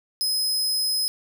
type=tone; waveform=sawtooth; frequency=5080 Hz; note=D#8; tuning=35 cents sharp; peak=-19 dBFS; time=0.21-1.08 s; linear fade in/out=0 ms; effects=none